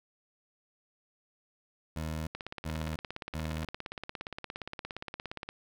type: tone bursts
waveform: 20% pulse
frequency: 78.9 Hz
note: D#2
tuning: 25 cents sharp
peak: -29 dBFS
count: 3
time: 1.96-3.65 s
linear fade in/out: 5 ms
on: 310 ms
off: 380 ms
type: click train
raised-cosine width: 0.3 ms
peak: -22 dBFS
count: 55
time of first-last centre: 2.35-5.49 s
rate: 17.2 Hz
effects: none